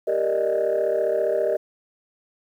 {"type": "chord", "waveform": "sine", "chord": "Eb major seventh", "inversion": "first", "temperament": "equal", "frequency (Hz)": [392, 466.2, 587.3, 622.3], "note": ["G4", "Bb4", "D5", "Eb5"], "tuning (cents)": [0, 0, 0, 0], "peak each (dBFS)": [-25, -24, -25, -22], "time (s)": [0.07, 1.57], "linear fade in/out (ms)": 10, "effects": ["tanh soft clip ceiling -14 dBFS", "9-bit"]}